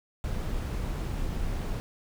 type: noise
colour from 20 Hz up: brown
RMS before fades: -31 dBFS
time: 0.24-1.8 s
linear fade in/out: 0 ms
effects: none